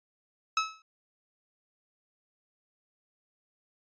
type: tone with exponential decay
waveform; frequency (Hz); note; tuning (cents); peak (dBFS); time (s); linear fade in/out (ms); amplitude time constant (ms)
sawtooth; 1295; E6; -31; -18; 0.57-0.82; 2; 53
effects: resampled to 16000 Hz